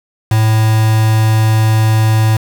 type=tone with quantisation; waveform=triangle; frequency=110 Hz; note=A2; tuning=in tune; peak=-6 dBFS; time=0.31-2.37 s; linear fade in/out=5 ms; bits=3; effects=none